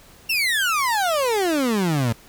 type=exponential sweep; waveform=30% pulse; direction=down; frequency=2794 to 109.3 Hz; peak=-16 dBFS; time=0.29-2.13 s; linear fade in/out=10 ms; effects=pink hiss -49 dBFS RMS until 2.28 s